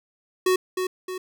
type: tone with echo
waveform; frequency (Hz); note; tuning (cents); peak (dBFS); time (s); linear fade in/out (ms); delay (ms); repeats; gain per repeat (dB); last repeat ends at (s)
square; 370; F#4; 0; -18; 0.46-0.56; 5; 310; 2; -6; 1.18
effects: none